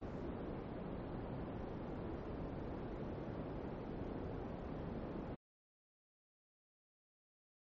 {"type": "low-pass noise", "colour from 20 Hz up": "white", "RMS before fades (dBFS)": -45, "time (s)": [0.01, 5.36], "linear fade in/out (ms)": 20, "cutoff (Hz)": 410, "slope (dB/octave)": 12, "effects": ["MP3 32 kbps"]}